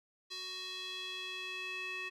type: tone with band-pass filter sweep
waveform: square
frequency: 371.2 Hz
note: F#4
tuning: 6 cents sharp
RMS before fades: -42 dBFS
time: 0.3-2.1 s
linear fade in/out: 20 ms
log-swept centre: 4200 to 2400 Hz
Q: 3.7
effects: none